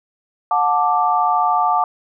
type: chord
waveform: sine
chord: D major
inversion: first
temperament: equal with one note detuned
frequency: 726.4 / 880 / 1174.7 Hz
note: F#5 / A5 / D6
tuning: -32 / 0 / 0 cents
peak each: -18 dBFS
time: 0.51-1.84 s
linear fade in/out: 2 ms
effects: none